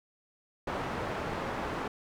white low-pass noise, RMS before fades -35 dBFS, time 0.67-1.88 s, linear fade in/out 5 ms, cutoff 1100 Hz, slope 12 dB/octave, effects none

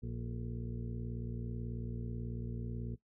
harmonic tone with a mistuned harmonic, 58.27 Hz, A#1, in tune, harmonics 1 / 2 / 3 / 4 / 6 / 7 / 8, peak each -43 / -41 / -49 / -45 / -53 / -53 / -58 dBFS, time 0.02-2.96 s, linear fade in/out 20 ms, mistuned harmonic 7, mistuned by +73 cents, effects noise-tail reverb RT60 0.1 s tail -17 dB re dry

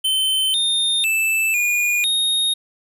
square tone with pitch steps, 3077 / 3650 / 2639 / 2438 / 3722 Hz, G7 / A#7 / E7 / D#7 / A#7, -33 / -37 / +1 / -36 / -3 cents, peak -17 dBFS, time 0.04-2.54 s, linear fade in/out 10 ms, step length 500 ms, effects none

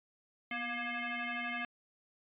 sine tone with frequency modulation, 231.5 Hz, A#3, 12 cents flat, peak -35 dBFS, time 0.51-1.65 s, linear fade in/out 2 ms, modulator 475 Hz, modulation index 5.4, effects resampled to 8000 Hz

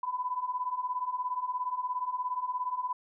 sine beating tone pair, 987.8 / 1004.8 Hz, B5 / B5, 0 / +30 cents, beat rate 17 Hz, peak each -35 / -32 dBFS, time 0.03-2.93 s, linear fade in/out 5 ms, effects none

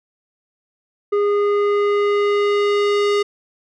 square tone with low-pass filter sweep, 409.6 Hz, G#4, 24 cents flat, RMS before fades -17 dBFS, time 1.12-3.23 s, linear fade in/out 10 ms, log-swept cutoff 1100 to 5100 Hz, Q 0.87, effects none

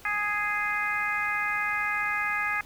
harmonic tone, 415.3 Hz, G#4, in tune, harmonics 2 / 3 / 4 / 5 / 6, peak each -36 / -32 / -30 / -30 / -35 dBFS, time 0.05-2.61 s, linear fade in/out 2 ms, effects pink hiss -51 dBFS RMS until 2.65 s

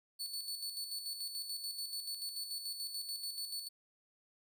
sawtooth tone with tremolo, 4451 Hz, C#8, 6 cents sharp, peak -35 dBFS, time 0.19-3.69 s, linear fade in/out 20 ms, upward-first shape square, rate 6.9 Hz, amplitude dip 50%, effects none

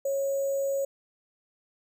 sine tone with sample-and-hold, 550 Hz, C#5, 14 cents flat, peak -25 dBFS, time 0.05-0.85 s, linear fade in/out 5 ms, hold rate 7350 Hz, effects none

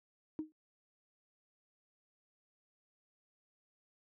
sine tone with exponential decay, 311.1 Hz, D#4, in tune, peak -31 dBFS, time 0.39-0.52 s, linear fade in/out 0 ms, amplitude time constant 27 ms, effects tanh soft clip ceiling -30 dBFS + high-pass 80 Hz 12 dB/octave

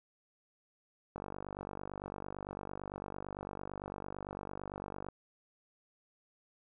click train, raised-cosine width 1 ms, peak -27 dBFS, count 193, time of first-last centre 1.16-5.086 s, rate 48.9 Hz, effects none

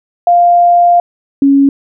sine tone pair in turn, 698.5 / 277.2 Hz, F5 / C#4, 0 / 0 cents, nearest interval octave + major third, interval 1600 cents, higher first, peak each -4 dBFS, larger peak neither, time 0.27-1 / 1.42-1.69 s, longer first, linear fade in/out 2 ms, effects none

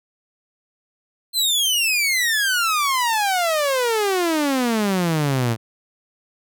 sawtooth exponential sweep, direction down, 4186 to 110.5 Hz, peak -14 dBFS, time 1.33-5.57 s, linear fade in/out 50 ms, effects none

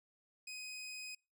20% pulse tone, 2509 Hz, D#7, 14 cents sharp, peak -40 dBFS, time 0.47-1.15 s, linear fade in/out 5 ms, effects noise-tail reverb RT60 0.3 s tail -26 dB re dry

